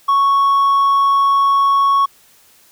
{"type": "tone with hard clipping", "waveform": "sine", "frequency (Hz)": 1108.7, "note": "C#6", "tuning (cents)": 0, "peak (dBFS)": -11, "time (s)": [0.08, 2.06], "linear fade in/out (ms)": 10, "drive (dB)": 2, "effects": ["white hiss -50 dBFS RMS until 2.71 s"]}